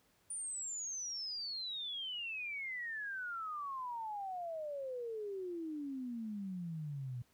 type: exponential sweep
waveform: sine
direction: down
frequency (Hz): 9397 to 119.7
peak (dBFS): -39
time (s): 0.3-7.22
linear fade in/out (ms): 5
effects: pink hiss -72 dBFS RMS until 7.33 s + high-pass 60 Hz 12 dB/octave